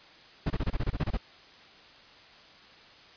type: noise bursts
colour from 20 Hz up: brown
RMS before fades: -27 dBFS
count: 11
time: 0.46-1.173 s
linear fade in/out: 10 ms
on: 43 ms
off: 24 ms
effects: white hiss -53 dBFS RMS until 3.16 s + resampled to 11025 Hz